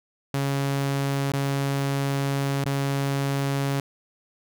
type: tone with dropouts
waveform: sawtooth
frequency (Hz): 138.7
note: C#3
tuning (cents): +1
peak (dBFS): -19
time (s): 0.34-3.8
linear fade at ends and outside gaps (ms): 2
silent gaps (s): 1.319-1.336 / 2.643-2.658
effects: none